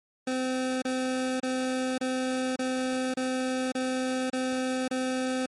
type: tone bursts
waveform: 25% pulse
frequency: 257.6 Hz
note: C4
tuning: 27 cents flat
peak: -23 dBFS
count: 9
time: 0.27-5.46 s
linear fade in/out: 5 ms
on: 550 ms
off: 30 ms
effects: MP3 48 kbps